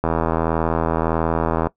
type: click train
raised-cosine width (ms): 1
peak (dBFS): -5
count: 134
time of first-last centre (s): 0.04-1.67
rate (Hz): 81.6
effects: noise-tail reverb RT60 0.1 s tail -19 dB re dry